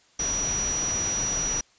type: tone in noise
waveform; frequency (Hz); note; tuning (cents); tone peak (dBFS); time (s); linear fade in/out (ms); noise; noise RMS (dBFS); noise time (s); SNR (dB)
sine; 5830; F#8; -26; -25; 0.19-1.61; 5; pink; -33; 0.19-1.61; +5
effects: white hiss -60 dBFS RMS until 1.78 s + resampled to 16000 Hz